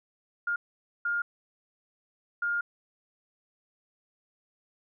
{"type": "tone bursts at uneven times", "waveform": "sine", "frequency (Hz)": 1413, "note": "F6", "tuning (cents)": 20, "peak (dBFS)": -26, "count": 3, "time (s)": [[0.47, 0.56], [1.05, 1.22], [2.42, 2.61]], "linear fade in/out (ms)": 5, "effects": []}